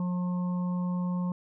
harmonic tone, 179.1 Hz, F3, 44 cents sharp, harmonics 1 / 3 / 5 / 6, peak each -27 / -44 / -45 / -44 dBFS, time 0-1.32 s, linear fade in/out 2 ms, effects none

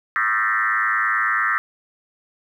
sine tone with frequency modulation, 1559 Hz, G6, 10 cents flat, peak -17 dBFS, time 0.16-1.58 s, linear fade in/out 0 ms, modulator 109 Hz, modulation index 3.5, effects 9-bit

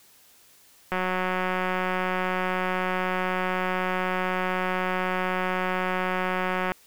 click train, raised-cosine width 0.5 ms, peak -12 dBFS, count 1068, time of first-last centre 0.92-6.719 s, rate 184 Hz, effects white hiss -56 dBFS RMS until 6.86 s

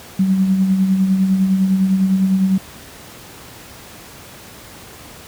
sine tone with tremolo, 190.4 Hz, F#3, 50 cents sharp, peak -10 dBFS, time 0.19-2.58 s, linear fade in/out 5 ms, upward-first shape sine, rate 9.9 Hz, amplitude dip 45%, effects pink hiss -38 dBFS RMS until 5.27 s + high-pass 60 Hz 12 dB/octave

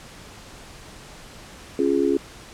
sine chord, Db major, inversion none, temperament just, 277.2 / 346.5 / 415.8 Hz, Db4 / F4 / Ab4, 0 / -14 / +2 cents, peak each -22 dBFS, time 1.79-2.17 s, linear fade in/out 2 ms, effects pink hiss -43 dBFS RMS until 2.53 s + low-pass 9000 Hz 12 dB/octave

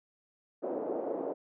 white band-pass noise, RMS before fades -35 dBFS, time 0.62-1.34 s, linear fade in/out 20 ms, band 310 to 560 Hz, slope 24 dB/octave, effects none

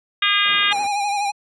harmonic tone, 406.9 Hz, G#4, 35 cents flat, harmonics 3 / 4 / 5 / 6 / 7 / 8 / 9, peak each -23 / -23 / -23 / -23 / -23 / -23 / -23 dBFS, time 0.22-0.73 s, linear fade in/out 5 ms
pink low-pass noise, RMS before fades -37 dBFS, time 0.45-0.87 s, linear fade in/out 5 ms, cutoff 2300 Hz, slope 24 dB/octave
square tone with vibrato, 814 Hz, G#5, 35 cents flat, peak -20 dBFS, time 0.71-1.32 s, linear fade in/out 20 ms, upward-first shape sine, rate 12 Hz, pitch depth 44 cents each way
effects high-pass 200 Hz 12 dB/octave + resampled to 22050 Hz

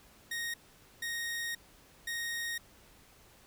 sawtooth tone bursts at uneven times, 1864.7 Hz, A#6, in tune, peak -31 dBFS, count 3, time 0.31-0.54 / 1.02-1.55 / 2.07-2.58 s, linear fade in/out 5 ms, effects pink hiss -60 dBFS RMS until 3.46 s

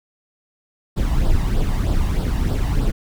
brown noise with flanger, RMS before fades -18 dBFS, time 0.96-2.92 s, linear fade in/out 20 ms, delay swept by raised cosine 0.22 to 1.09 ms, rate 3.2 Hz, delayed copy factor +0.6, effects none

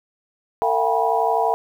sine tone cluster, 453.2 / 676 / 736 / 808 / 972 Hz, A#4 / E5 / F#5 / G#5 / B5, -49 / +43 / -9 / -48 / -28 cents, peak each -23 dBFS, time 0.62-1.54 s, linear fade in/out 0 ms, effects 8-bit

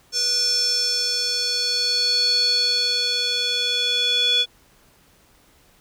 square tone with band-pass filter sweep, 488.1 Hz, B4, 20 cents flat, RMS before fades -21 dBFS, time 0.12-4.46 s, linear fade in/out 50 ms, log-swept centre 5600 to 3500 Hz, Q 8.8, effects pink hiss -56 dBFS RMS until 5.8 s

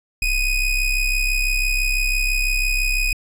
square ring-modulated tone, 1263 Hz, D#6, 26 cents sharp, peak -15 dBFS, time 0.22-3.13 s, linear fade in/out 2 ms, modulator 1230 Hz, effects resampled to 32000 Hz

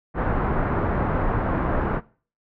pink low-pass noise, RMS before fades -23 dBFS, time 0.14-2.01 s, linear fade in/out 50 ms, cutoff 1500 Hz, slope 24 dB/octave, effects noise-tail reverb RT60 0.4 s tail -20 dB re dry

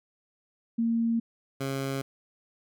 sine / 15% pulse tone pair in turn, 230.1 / 136 Hz, A#3 / C#3, -22 / -33 cents, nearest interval major sixth, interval 911 cents, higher first, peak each -23 dBFS, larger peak neither, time 0.78-1.2 / 1.6-2.02 s, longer neither, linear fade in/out 10 ms, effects none

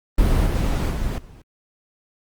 brown noise with level steps, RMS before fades -17 / -20 / -24 / -43 dBFS, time 0.18-1.42 s, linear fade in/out 5 ms, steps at 0.46 / 0.9 / 1.18 s, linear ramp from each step 2 ms, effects Opus 24 kbps

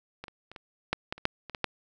clicks, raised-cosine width 0.3 ms, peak -23 / -28 / -29 / -26 / -10 / -15 / -30 / -8 / -25 / -19 / -10 dBFS, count 11, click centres 0.24 / 0.282 / 0.516 / 0.562 / 0.93 / 1.125 / 1.18 / 1.254 / 1.497 / 1.548 / 1.643 s, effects none

